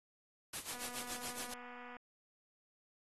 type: noise with tremolo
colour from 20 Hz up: white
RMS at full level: -41 dBFS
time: 0.53-1.54 s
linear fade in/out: 5 ms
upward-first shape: sine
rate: 7.1 Hz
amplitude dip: 80%
type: click train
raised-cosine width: 0.5 ms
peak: -38 dBFS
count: 304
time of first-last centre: 0.73-1.967 s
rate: 245 Hz
effects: AAC 32 kbps